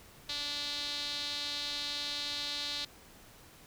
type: tone with band-pass filter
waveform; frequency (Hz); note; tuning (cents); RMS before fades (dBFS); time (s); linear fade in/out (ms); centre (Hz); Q
sawtooth; 290.6; D4; -18; -37; 0.29-2.85; 5; 4000; 4.7
effects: pink hiss -56 dBFS RMS until 3.66 s